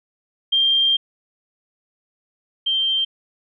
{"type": "tone pair in turn", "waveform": "sine", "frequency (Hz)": [3184, 3147], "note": ["G7", "G7"], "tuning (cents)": [26, 6], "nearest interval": "unison", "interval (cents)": 20, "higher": "first", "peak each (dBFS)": [-14, -17], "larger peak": "first", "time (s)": [[0.52, 0.97], [2.66, 3.05]], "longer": "first", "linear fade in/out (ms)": 10, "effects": []}